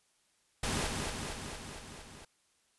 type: noise with echo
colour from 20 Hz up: pink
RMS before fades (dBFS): -33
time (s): 0.63-0.87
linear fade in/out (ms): 5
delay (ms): 230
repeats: 6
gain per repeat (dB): -3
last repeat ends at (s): 2.25
effects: white hiss -72 dBFS RMS until 2.78 s + resampled to 24000 Hz